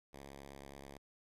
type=tone with vibrato; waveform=5% pulse; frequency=69.3 Hz; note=C#2; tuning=in tune; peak=-39 dBFS; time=0.13-0.98 s; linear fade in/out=5 ms; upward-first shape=triangle; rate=16 Hz; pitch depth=51 cents each way; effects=resampled to 32000 Hz + 13-bit